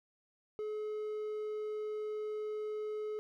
triangle tone, 426.4 Hz, G#4, 46 cents sharp, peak -34 dBFS, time 0.59-3.19 s, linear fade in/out 0 ms, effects none

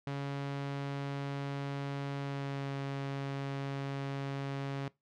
sawtooth tone with pitch glide, 140 to 138.15 Hz, C#3 to C#3, +18 to -6 cents, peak -31 dBFS, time 0.07-4.88 s, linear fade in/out 2 ms, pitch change -24 cents, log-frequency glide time 2.2-2.68 s, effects noise-tail reverb RT60 0.2 s tail -21 dB re dry + low-pass 4000 Hz 12 dB/octave

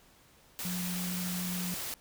sine tone in noise, 180 Hz, F#3, 47 cents flat, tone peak -34 dBFS, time 0.65-1.74 s, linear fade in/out 0 ms, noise white, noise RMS -38 dBFS, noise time 0.59-1.94 s, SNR +1 dB, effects pink hiss -61 dBFS RMS until 2 s

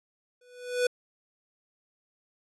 square tone with exponential growth, 493.9 Hz, B4, in tune, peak -21 dBFS, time 0.41-0.87 s, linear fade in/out 5 ms, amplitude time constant 100 ms, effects resampled to 24000 Hz

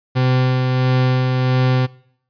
40% pulse tone with tremolo, 128.2 Hz, C3, 35 cents flat, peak -12 dBFS, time 0.15-1.87 s, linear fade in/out 20 ms, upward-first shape sine, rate 1.5 Hz, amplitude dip 30%, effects noise-tail reverb RT60 0.7 s tail -23 dB re dry + resampled to 11025 Hz

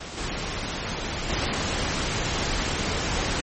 pink noise with level steps, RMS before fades -36 / -30 / -26 dBFS, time 0-3.41 s, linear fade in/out 10 ms, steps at 0.17 / 1.29 s, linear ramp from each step 10 ms, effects low-pass 11000 Hz 12 dB/octave + MP3 32 kbps

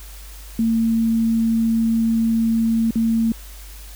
sine tone with dropouts, 226.6 Hz, A#3, 49 cents flat, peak -15 dBFS, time 0.59-3.32 s, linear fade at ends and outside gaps 2 ms, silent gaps 2.908-2.956 s, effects added 50 Hz sine -36 dBFS peak until 3.95 s + white hiss -43 dBFS RMS until 3.95 s

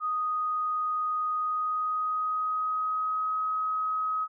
sine tone with pitch glide, 1244.5 to 1268.4 Hz, D#6 to D#6, 0 to +33 cents, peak -26 dBFS, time 0-4.28 s, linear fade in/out 50 ms, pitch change +33 cents, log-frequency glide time 1.36-3.38 s, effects none

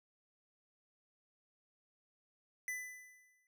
square tone with exponential decay, 2000 Hz, B6, 21 cents sharp, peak -37 dBFS, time 2.68-3.47 s, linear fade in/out 1 ms, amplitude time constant 170 ms, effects none

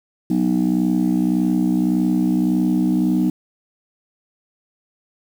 sine chord, B major, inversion second, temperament just, 185.21 / 246.9 / 308.7 Hz, F#3 / B3 / D#4, +2 / 0 / -14 cents, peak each -18 dBFS, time 0.3-3.3 s, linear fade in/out 5 ms, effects tanh soft clip ceiling -10 dBFS + 7-bit

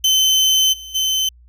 30% pulse tone with level steps, 3068 Hz, G7, 38 cents flat, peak -9 / -29 / -13 dBFS, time 0.04-1.29 s, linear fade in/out 5 ms, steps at 0.72 / 0.94 s, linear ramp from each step 20 ms, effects added 60 Hz sine -44 dBFS peak until 1.48 s

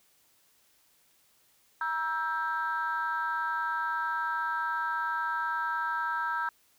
sine chord, E diminished, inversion second, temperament just, 949.3 / 1318.5 / 1582.2 Hz, Bb5 / E6 / G6, +31 / 0 / +16 cents, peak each -32 dBFS, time 1.81-6.49 s, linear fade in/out 2 ms, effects tanh soft clip ceiling -21 dBFS + white hiss -66 dBFS RMS until 6.78 s

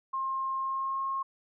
sine tone with pitch glide, 1065 to 1078 Hz, C6 to C#6, +30 to -49 cents, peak -29 dBFS, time 0.13-1.23 s, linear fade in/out 10 ms, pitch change +21 cents, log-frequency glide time 0.57-1.02 s, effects none

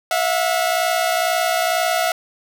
sawtooth tone pair together, 659 / 721.1 Hz, E5 / F#5, -1 / -45 cents, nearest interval major second, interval 156 cents, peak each -16 dBFS, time 0.11-2.12 s, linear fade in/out 2 ms, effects none

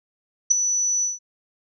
sine tone with ADSR envelope, 5950 Hz, F#8, 9 cents sharp, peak -9 dBFS, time 0.5-1.19 s, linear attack 14 ms, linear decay 8 ms, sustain -10 dB, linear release 160 ms, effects none

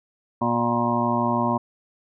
harmonic tone with a mistuned harmonic, 119.2 Hz, A#2, 39 cents sharp, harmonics 1 / 2 / 3 / 5 / 6 / 7 / 8 / 9, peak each -30 / -24 / -31 / -29 / -30 / -34 / -25 / -28 dBFS, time 0.41-1.58 s, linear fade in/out 10 ms, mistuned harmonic 9, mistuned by -21 cents, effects none

